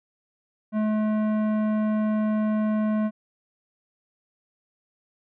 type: tone with tanh clipping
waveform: triangle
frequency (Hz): 214.6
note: A3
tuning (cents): -43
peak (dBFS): -23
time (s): 0.72-3.11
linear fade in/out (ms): 50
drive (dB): 18
effects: none